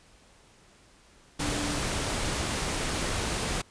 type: tone in noise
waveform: sine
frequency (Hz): 292.5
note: D4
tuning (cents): -7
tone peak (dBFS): -34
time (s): 1.41-1.8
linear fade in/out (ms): 10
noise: pink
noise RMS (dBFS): -30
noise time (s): 1.39-3.62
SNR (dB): -7
effects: pink hiss -58 dBFS RMS until 3.7 s + resampled to 22050 Hz